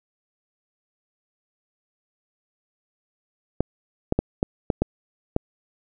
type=clicks; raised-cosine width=2 ms; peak=-6 dBFS; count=7; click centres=3.606 / 4.124 / 4.19 / 4.429 / 4.702 / 4.82 / 5.364 s; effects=none